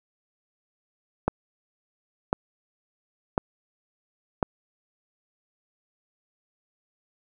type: click train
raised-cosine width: 1 ms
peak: -7 dBFS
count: 4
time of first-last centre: 1.28-4.428 s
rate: 0.953 Hz
effects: none